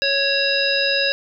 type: harmonic tone with a mistuned harmonic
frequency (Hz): 554.4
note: C#5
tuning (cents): 0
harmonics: 1 / 3 / 5 / 7 / 9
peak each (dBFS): -23 / -23 / -23 / -23 / -23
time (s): 0.02-1.12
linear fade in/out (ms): 0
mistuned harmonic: 5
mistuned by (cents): -19
effects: none